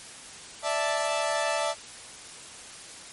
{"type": "chord", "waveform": "sawtooth", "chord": "D suspended second", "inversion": "none", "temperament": "equal", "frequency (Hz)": [587.3, 659.3, 880], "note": ["D5", "E5", "A5"], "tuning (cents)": [0, 0, 0], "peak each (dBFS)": [-26, -25, -27], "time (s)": [0.62, 1.75], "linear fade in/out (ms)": 50, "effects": ["white hiss -44 dBFS RMS until 3.12 s", "MP3 48 kbps"]}